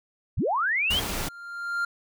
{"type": "linear sweep", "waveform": "sine", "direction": "up", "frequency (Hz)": [31.64, 3289], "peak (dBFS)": -22, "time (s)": [0.37, 1], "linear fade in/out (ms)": 10}
{"type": "tone with exponential growth", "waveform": "triangle", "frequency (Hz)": 1395, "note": "F6", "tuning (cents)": -2, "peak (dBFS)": -21, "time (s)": [0.74, 1.85], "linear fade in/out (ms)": 5, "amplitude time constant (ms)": 240}
{"type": "noise", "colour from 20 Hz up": "pink", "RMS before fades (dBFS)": -30, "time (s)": [0.9, 1.29], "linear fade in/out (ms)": 10}
{"effects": []}